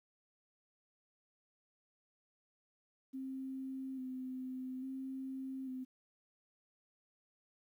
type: tone with vibrato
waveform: sine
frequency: 261.2 Hz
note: C4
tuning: 3 cents flat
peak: -40 dBFS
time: 3.13-5.85 s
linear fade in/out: 20 ms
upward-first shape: square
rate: 0.59 Hz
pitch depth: 24 cents each way
effects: 12-bit